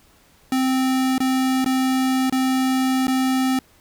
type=tone with dropouts; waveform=square; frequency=260.8 Hz; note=C4; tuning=5 cents flat; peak=-18 dBFS; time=0.52-3.59 s; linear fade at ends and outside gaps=2 ms; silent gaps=1.181-1.203 / 1.645-1.66 / 2.298-2.324 / 3.07-3.08 s; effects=pink hiss -55 dBFS RMS until 3.8 s